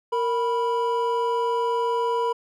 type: tone pair together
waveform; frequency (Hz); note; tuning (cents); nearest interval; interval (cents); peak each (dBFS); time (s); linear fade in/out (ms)
triangle; 463.8 / 982.8; A#4 / B5; -9 / -9; octave + minor second; 1300; -22; 0.12-2.33; 10
effects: none